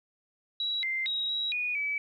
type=tone with pitch steps; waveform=sine; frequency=3891 / 2088 / 3817 / 3862 / 2463 / 2293 Hz; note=B7 / C7 / A#7 / B7 / D#7 / D7; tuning=-27 / -4 / +40 / -39 / -18 / -42 cents; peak=-28 dBFS; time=0.6-1.98 s; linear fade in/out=2 ms; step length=230 ms; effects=11-bit